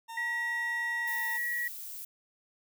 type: tone with pitch glide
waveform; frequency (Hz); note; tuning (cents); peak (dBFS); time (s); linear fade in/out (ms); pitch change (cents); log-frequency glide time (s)
40% pulse; 914 to 907.7; A#5 to A#5; -34 to -46; -39; 0.08-1.38; 20; -12; 1.16-1.25
type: tone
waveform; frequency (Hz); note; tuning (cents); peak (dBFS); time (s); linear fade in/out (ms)
sine; 1918; A#6; +49; -30; 0.17-1.68; 5
type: noise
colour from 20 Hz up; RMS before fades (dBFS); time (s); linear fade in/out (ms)
violet; -42; 1.07-2.05; 5
effects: none